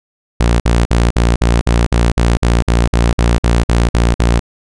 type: tone bursts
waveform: sawtooth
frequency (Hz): 58.27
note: A#1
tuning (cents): 0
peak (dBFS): -5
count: 16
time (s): 0.4-4.395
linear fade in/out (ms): 5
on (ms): 200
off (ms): 53
effects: resampled to 22050 Hz